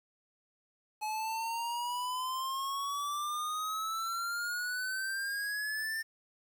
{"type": "exponential sweep", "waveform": "square", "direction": "up", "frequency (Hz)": [851, 1800], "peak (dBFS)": -34, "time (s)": [1.01, 6.03], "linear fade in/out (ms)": 20, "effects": ["10-bit"]}